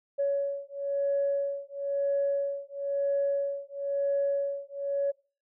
sine beating tone pair, 560 / 561 Hz, C#5 / C#5, +18 / +21 cents, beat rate 1 Hz, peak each -29 dBFS, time 0.18-5.12 s, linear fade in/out 20 ms, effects noise-tail reverb RT60 0.4 s tail -25 dB re dry + tanh soft clip ceiling -19 dBFS

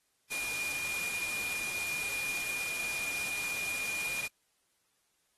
sine tone in noise, 2425 Hz, D#7, 45 cents flat, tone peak -34 dBFS, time 0.3-4.28 s, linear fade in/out 20 ms, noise white, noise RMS -39 dBFS, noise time 0.3-4.28 s, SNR +2 dB, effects white hiss -75 dBFS RMS until 5.37 s + AAC 32 kbps

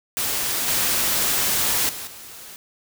white noise with level steps, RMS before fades -24 / -21 / -33 / -40 dBFS, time 0.17-2.56 s, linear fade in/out 0 ms, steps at 0.68 / 1.89 / 2.07 s, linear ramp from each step 2 ms, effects none

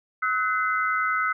sine tone cluster, 1285 / 1495 / 2051 Hz, E6 / F#6 / C7, -45 / +17 / -35 cents, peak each -24 / -26 / -30 dBFS, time 0.22-1.33 s, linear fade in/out 10 ms, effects none

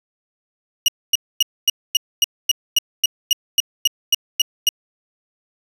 30% pulse tone bursts, 2875 Hz, F7, 50 cents sharp, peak -8 dBFS, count 15, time 0.86-4.69 s, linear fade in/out 2 ms, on 22 ms, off 250 ms, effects resampled to 32000 Hz

